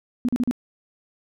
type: tone bursts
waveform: sine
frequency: 244.5 Hz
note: B3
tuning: 17 cents flat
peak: -18 dBFS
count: 4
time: 0.25-0.511 s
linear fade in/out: 0 ms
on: 36 ms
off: 39 ms
effects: none